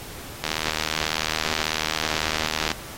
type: click train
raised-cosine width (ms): 0.2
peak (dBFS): -6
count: 179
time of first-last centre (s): 0.44-2.716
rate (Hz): 78.2
effects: pink hiss -39 dBFS RMS until 2.97 s + AAC 48 kbps